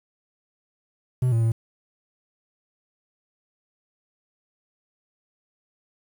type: tone with pitch steps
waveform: triangle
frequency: 126.6 / 114.5 / 113.6 Hz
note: B2 / A#2 / A#2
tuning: +43 / -31 / -44 cents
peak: -16 dBFS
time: 1.22-1.52 s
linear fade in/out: 5 ms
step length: 100 ms
effects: 8-bit